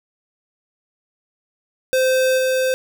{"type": "tone with level steps", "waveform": "square", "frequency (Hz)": 518, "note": "C5", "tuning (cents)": -17, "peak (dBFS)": [-15, -17], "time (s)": [1.93, 2.74], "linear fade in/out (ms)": 0, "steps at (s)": 2.37, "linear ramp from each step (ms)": 20, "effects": []}